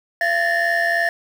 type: tone cluster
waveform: triangle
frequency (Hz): 681 / 1739 / 1822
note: F5 / A6 / A#6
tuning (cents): -44 / -21 / -40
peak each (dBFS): -18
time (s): 0.21-1.09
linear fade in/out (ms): 2
effects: tanh soft clip ceiling -11 dBFS + 7-bit